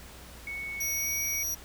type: tone with pitch glide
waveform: sine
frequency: 2217 to 2249 Hz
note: C#7 to C#7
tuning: 0 to +24 cents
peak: -34 dBFS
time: 0.47-1.43 s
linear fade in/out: 2 ms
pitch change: +24 cents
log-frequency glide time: 0.96-1.1 s
type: tone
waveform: sawtooth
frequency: 5770 Hz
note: F#8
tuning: 44 cents flat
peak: -27 dBFS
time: 0.8-1.55 s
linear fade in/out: 10 ms
effects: added 60 Hz sine -49 dBFS peak until 1.64 s + pink hiss -49 dBFS RMS until 1.64 s